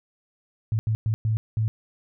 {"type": "tone bursts at uneven times", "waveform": "sine", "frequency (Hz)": 110, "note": "A2", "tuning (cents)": 0, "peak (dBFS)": -20, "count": 5, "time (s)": [[0.72, 0.79], [0.87, 0.95], [1.06, 1.14], [1.25, 1.37], [1.57, 1.68]], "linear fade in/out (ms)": 0, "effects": []}